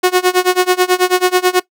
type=tone with tremolo; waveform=sawtooth; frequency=364.7 Hz; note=F#4; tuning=25 cents flat; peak=-3 dBFS; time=0.03-1.6 s; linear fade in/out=10 ms; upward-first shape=sine; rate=9.2 Hz; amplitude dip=95%; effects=noise-tail reverb RT60 0.1 s tail -19 dB re dry